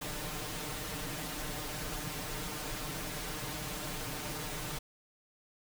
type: noise with comb filter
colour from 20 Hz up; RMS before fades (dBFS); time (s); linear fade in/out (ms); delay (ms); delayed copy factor
pink; -39; 0.01-4.79; 10; 6.6; +0.95
effects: none